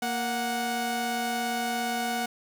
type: tone pair together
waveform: sawtooth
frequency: 233.1 / 736.6 Hz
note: A#3 / F#5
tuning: 0 / -8 cents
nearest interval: octave + minor sixth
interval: 1992 cents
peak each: -28 / -25 dBFS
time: 0.02-2.26 s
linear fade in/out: 5 ms
effects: none